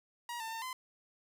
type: tone with pitch steps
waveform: sawtooth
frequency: 953 / 896 / 904 / 1026 Hz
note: A#5 / A5 / A5 / C6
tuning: +38 / +31 / +47 / -34 cents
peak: -35 dBFS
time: 0.29-0.73 s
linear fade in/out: 2 ms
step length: 110 ms
effects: none